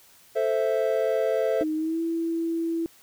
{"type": "chord", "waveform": "triangle", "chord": "A minor", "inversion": "none", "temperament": "equal", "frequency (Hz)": [440, 523.3, 659.3], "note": ["A4", "C5", "E5"], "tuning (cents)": [0, 0, 0], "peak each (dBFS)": -24, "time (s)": [0.35, 1.64], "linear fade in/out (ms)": 20}
{"type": "tone with pitch glide", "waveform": "sine", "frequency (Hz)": [310.8, 331.2], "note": ["D#4", "E4"], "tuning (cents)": [-2, 8], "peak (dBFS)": -24, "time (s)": [1.61, 2.86], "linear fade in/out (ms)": 0, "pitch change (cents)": 110, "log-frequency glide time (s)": [1.75, 2.01]}
{"effects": ["white hiss -55 dBFS RMS until 3.02 s"]}